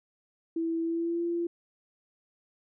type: tone with pitch glide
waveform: sine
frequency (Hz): 329.6 to 341.8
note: E4 to F4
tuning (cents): 0 to -37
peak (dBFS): -27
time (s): 0.56-1.47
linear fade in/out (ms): 5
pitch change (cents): +63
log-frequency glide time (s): 0.82-1.23
effects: none